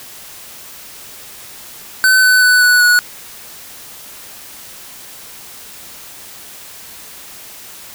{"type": "tone with pitch steps", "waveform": "square", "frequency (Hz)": [1520, 1506, 1492.2, 1478.4, 1464.8], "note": ["F#6", "F#6", "F#6", "F#6", "F#6"], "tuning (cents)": [46, 30, 14, -2, -18], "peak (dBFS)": -8, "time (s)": [2.04, 2.99], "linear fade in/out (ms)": 0, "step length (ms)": 190, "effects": ["white hiss -35 dBFS RMS until 7.94 s"]}